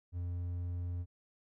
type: tone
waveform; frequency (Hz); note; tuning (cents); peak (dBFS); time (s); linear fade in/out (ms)
triangle; 87.9; F2; +12; -33; 0.12-1.06; 50
effects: none